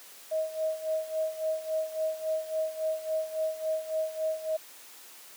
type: tone with tremolo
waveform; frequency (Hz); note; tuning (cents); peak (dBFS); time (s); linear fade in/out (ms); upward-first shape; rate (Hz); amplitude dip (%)
sine; 632; D#5; +27; -25; 0.31-4.57; 10; sine; 3.6; 80
effects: white hiss -50 dBFS RMS until 5.36 s + high-pass 300 Hz 12 dB/octave